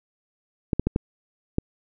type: clicks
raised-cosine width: 3 ms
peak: -8 dBFS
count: 5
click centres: 0.732 / 0.796 / 0.87 / 0.961 / 1.584 s
effects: none